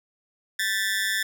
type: tone with amplitude modulation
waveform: sawtooth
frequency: 1760 Hz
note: A6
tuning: in tune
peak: -16 dBFS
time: 0.59-1.23 s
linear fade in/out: 5 ms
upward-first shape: sine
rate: 202 Hz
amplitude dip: 90%
effects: none